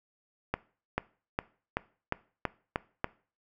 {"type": "accelerating click train", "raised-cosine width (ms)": 0.5, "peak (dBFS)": -13, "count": 8, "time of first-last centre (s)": [0.54, 3.044], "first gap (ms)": 440, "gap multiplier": 0.93, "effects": ["noise-tail reverb RT60 0.4 s tail -20 dB re dry"]}